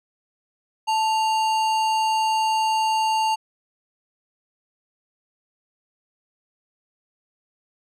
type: tone with sample-and-hold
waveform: sine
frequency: 880 Hz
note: A5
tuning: in tune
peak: -18 dBFS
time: 0.87-3.36 s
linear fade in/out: 20 ms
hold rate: 3675 Hz
effects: low-pass 7000 Hz 12 dB/octave